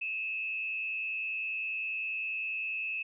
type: tone with frequency modulation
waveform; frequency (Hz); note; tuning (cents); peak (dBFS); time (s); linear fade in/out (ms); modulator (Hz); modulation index
sine; 2595; E7; -28; -32; 0.01-3.03; 10; 110; 0.64
effects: none